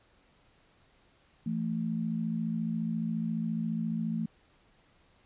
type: tone pair together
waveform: sine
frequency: 168.16 / 222.6 Hz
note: E3 / A3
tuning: +35 / +20 cents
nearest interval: perfect fourth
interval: 485 cents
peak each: -33 / -31 dBFS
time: 1.46-4.26 s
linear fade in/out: 5 ms
effects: pink hiss -65 dBFS RMS until 5.25 s + resampled to 8000 Hz